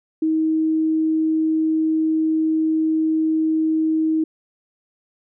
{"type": "tone", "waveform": "sine", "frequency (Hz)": 316.8, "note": "D#4", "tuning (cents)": 31, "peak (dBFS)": -16, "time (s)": [0.22, 4.24], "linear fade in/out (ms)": 5, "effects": []}